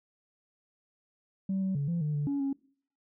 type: tone with pitch steps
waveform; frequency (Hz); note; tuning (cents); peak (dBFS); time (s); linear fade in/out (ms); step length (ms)
sine; 192.3 / 190.4 / 141.8 / 170.6 / 150.5 / 145.9 / 281.6 / 274.7; G3 / F#3 / C#3 / F3 / D3 / D3 / C#4 / C#4; -33 / +50 / +40 / -40 / +43 / -11 / +27 / -16; -26; 1.49-2.53; 5; 130
effects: noise-tail reverb RT60 0.5 s tail -23 dB re dry + tanh soft clip ceiling -25 dBFS